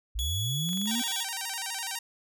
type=linear sweep; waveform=sine; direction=up; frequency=49 to 246.9 Hz; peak=-29 dBFS; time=0.15-1.02 s; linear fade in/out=10 ms
type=tone; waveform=sawtooth; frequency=3380 Hz; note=G#7; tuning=30 cents sharp; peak=-28 dBFS; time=0.19-1.23 s; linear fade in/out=0 ms
type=click train; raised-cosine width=0.2 ms; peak=-28 dBFS; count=11; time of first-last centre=0.69-1.108 s; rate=23.9 Hz
type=tone with vibrato; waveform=5% pulse; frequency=850 Hz; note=G#5; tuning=40 cents sharp; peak=-20 dBFS; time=0.87-1.99 s; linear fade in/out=5 ms; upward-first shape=square; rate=12 Hz; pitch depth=160 cents each way
effects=none